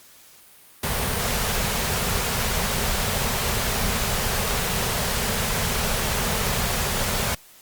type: band-stop noise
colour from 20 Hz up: pink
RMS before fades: -24 dBFS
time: 0.83-7.35 s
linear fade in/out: 5 ms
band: 250 to 370 Hz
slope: 96 dB/octave
effects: white hiss -50 dBFS RMS until 7.61 s + Opus 48 kbps